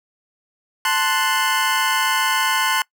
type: chord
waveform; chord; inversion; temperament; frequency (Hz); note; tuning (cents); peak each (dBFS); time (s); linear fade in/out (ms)
25% pulse; F# diminished; first; equal; 880 / 1046.5 / 1480; A5 / C6 / F#6; 0 / 0 / 0; -19 / -17 / -18; 0.85-2.82; 2
effects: noise-tail reverb RT60 0.1 s tail -23 dB re dry